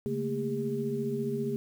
sine tone cluster, 139.5 / 215.5 / 230.3 / 403.8 Hz, C#3 / A3 / A#3 / G#4, +11 / -36 / -21 / -49 cents, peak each -36 / -38 / -34 / -32 dBFS, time 0.06-1.56 s, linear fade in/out 0 ms, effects 9-bit

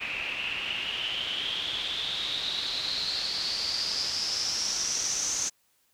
white noise with low-pass filter sweep, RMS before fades -31 dBFS, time 0-5.5 s, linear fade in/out 20 ms, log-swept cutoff 2500 to 6400 Hz, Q 8.9, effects white hiss -69 dBFS RMS until 5.93 s

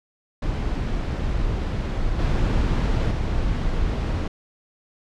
brown noise with level steps, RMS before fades -24 / -20 / -23 dBFS, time 0.42-4.28 s, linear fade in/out 5 ms, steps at 2.19 / 3.11 s, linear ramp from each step 2 ms, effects low-pass 5000 Hz 12 dB/octave

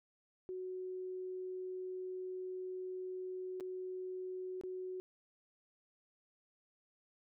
sine tone with dropouts, 370 Hz, F#4, in tune, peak -40 dBFS, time 0.49-5 s, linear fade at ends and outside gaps 0 ms, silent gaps 3.6-3.607 / 4.612-4.636 s, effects none

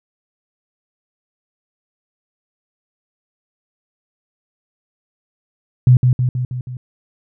sine tone with echo, 125.5 Hz, B2, 28 cents sharp, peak -5 dBFS, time 5.87-5.97 s, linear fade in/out 2 ms, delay 160 ms, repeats 5, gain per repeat -4 dB, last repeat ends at 6.77 s, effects none

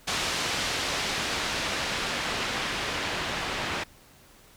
white noise with low-pass filter sweep, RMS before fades -30 dBFS, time 0.07-3.84 s, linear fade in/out 10 ms, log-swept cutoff 4900 to 2700 Hz, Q 0.71, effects pink hiss -55 dBFS RMS until 4.56 s

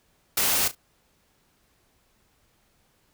white noise with echo, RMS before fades -23 dBFS, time 0.37-0.68 s, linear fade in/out 5 ms, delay 35 ms, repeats 2, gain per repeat -14 dB, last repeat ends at 0.75 s, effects pink hiss -66 dBFS RMS until 3.13 s

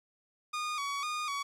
sawtooth tone with vibrato, 1174.7 Hz, D6, in tune, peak -29 dBFS, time 0.53-1.43 s, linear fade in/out 10 ms, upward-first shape square, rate 2 Hz, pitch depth 71 cents each way, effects low-pass 8000 Hz 12 dB/octave + 11-bit

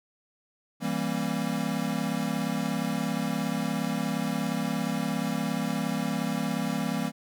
square chord, E diminished seventh, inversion none, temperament equal with one note detuned, 164.81 / 196 / 233.1 / 270.2 Hz, E3 / G3 / Bb3 / Db4, 0 / 0 / 0 / -44 cents, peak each -34 / -33 / -32 / -35 dBFS, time 0.8-7.12 s, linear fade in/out 50 ms, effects none

